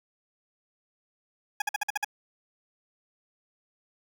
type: tone bursts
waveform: 20% pulse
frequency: 830.6 Hz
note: G#5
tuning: in tune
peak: -20 dBFS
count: 7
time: 1.6-2.046 s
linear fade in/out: 5 ms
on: 20 ms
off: 51 ms
effects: none